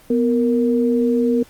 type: tone pair together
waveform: sine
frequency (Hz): 246.9 / 465.4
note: B3 / A#4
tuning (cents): 0 / -3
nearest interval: major seventh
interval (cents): 1097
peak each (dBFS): -16 / -18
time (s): 0.1-1.43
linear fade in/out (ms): 5
effects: pink hiss -48 dBFS RMS until 1.49 s + Opus 24 kbps

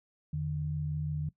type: tone pair together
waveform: sine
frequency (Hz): 84.5 / 150.56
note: E2 / D3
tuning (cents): +43 / +43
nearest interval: minor seventh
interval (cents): 1000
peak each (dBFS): -38 / -31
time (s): 0.33-1.29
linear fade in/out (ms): 5
effects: noise-tail reverb RT60 0.1 s tail -18 dB re dry

